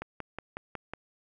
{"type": "click train", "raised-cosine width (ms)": 0.5, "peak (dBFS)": -21, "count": 6, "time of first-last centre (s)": [0.02, 0.936], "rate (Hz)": 5.46, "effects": []}